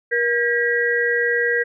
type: tone cluster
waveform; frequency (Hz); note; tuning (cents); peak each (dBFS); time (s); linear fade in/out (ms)
sine; 476.3 / 1616 / 1925; A#4 / G#6 / B6; +37 / -48 / -45; -21; 0.11-1.64; 20
effects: none